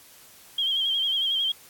sine tone with vibrato, 3200 Hz, G7, 35 cents sharp, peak -22 dBFS, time 0.58-1.52 s, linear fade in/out 5 ms, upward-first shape sine, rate 11 Hz, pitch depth 57 cents each way, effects white hiss -51 dBFS RMS until 1.69 s + AAC 64 kbps

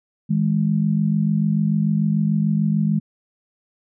sine tone pair together, 160.1 / 206.9 Hz, D#3 / G#3, +50 / -6 cents, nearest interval major third, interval 444 cents, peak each -19 dBFS, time 0.29-3 s, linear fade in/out 20 ms, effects none

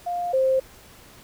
sine tone pair in turn, 704 / 526.4 Hz, F5 / C5, +14 / +10 cents, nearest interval perfect fourth, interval 504 cents, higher first, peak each -24 / -17 dBFS, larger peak second, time 0.06-0.33 / 0.33-0.6 s, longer neither, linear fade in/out 10 ms, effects pink hiss -49 dBFS RMS until 1.23 s

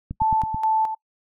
click train, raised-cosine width 5 ms, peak -17 dBFS, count 5, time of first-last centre 0.11-0.545 s, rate 9.19 Hz
sine tone with tremolo, 878 Hz, A5, 4 cents flat, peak -17 dBFS, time 0.2-0.95 s, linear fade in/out 10 ms, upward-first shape square, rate 2.3 Hz, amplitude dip 60%
effects noise-tail reverb RT60 0.1 s tail -22 dB re dry

